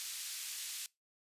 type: band-pass noise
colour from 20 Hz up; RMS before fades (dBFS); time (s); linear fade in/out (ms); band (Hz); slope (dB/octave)
white; -43; 0-0.86; 0; 2600 to 10000; 12
effects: noise-tail reverb RT60 0.2 s tail -22 dB re dry + resampled to 32000 Hz